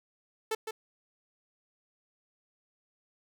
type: tone with echo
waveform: sawtooth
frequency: 440 Hz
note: A4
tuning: in tune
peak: -25 dBFS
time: 0.51-0.55 s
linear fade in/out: 5 ms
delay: 160 ms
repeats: 1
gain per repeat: -6 dB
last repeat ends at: 0.71 s
effects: none